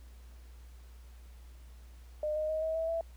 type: tone with pitch steps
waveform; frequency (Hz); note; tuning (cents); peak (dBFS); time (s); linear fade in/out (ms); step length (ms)
sine; 607 / 617.6 / 628.4 / 639.4 / 650.6 / 661.9; D#5 / D#5 / D#5 / D#5 / E5 / E5; -43 / -13 / +17 / +47 / -23 / +7; -30; 2.23-3.01; 2; 130
effects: added 60 Hz sine -49 dBFS peak until 3.16 s + pink hiss -64 dBFS RMS until 3.16 s